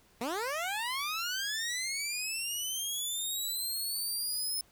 15% pulse linear sweep, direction up, 220.3 to 5230 Hz, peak -26 dBFS, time 0.21-4.61 s, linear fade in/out 2 ms, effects pink hiss -64 dBFS RMS until 4.71 s

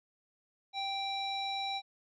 square tone with low-pass filter, 784 Hz, G5, in tune, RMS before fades -36 dBFS, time 0.73-1.82 s, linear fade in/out 50 ms, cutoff 4100 Hz, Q 4.9, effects none

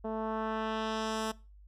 10% pulse tone with low-pass filter sweep, 220 Hz, A3, in tune, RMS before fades -34 dBFS, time 0.04-1.32 s, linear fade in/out 10 ms, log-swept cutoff 620 to 11000 Hz, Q 0.99, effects noise-tail reverb RT60 0.3 s tail -21 dB re dry + added 50 Hz sine -52 dBFS peak until 1.67 s

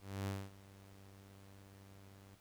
sawtooth tone with ADSR envelope, 98 Hz, G2, in tune, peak -33 dBFS, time 0-2.36 s, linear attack 270 ms, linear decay 230 ms, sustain -20 dB, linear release 20 ms, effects pink hiss -68 dBFS RMS until 2.4 s

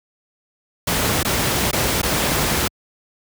pink noise with dropouts, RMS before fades -19 dBFS, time 0.87-2.68 s, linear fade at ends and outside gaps 5 ms, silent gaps 1.231-1.248 / 1.713-1.729 / 2.018-2.03 s, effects high-pass 60 Hz 12 dB/octave

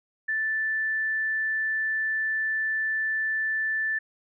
sine tone, 1760 Hz, A6, in tune, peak -24 dBFS, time 0.28-3.99 s, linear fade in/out 10 ms, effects none

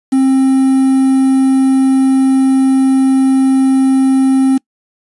triangle tone with quantisation, 265.6 Hz, C4, 26 cents sharp, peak -5 dBFS, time 0.12-4.58 s, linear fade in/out 10 ms, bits 5, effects noise-tail reverb RT60 0.1 s tail -24 dB re dry + resampled to 24000 Hz

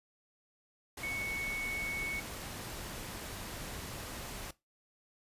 sine tone in noise, 2217 Hz, C#7, in tune, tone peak -35 dBFS, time 1.03-2.2 s, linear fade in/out 5 ms, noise pink, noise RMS -43 dBFS, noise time 0.97-4.51 s, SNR +5 dB, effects noise-tail reverb RT60 0.2 s tail -18 dB re dry + resampled to 32000 Hz

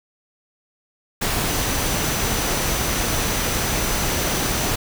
sine tone in noise, 6000 Hz, F#8, 23 cents sharp, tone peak -32 dBFS, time 1.48-4.72 s, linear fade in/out 10 ms, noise pink, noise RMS -22 dBFS, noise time 1.21-4.76 s, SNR -13 dB, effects none

